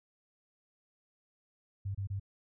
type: tone bursts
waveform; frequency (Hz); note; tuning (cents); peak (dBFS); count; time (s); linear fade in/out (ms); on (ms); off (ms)
sine; 98.4; G2; +7; -33; 3; 1.85-2.198; 10; 98; 27
effects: none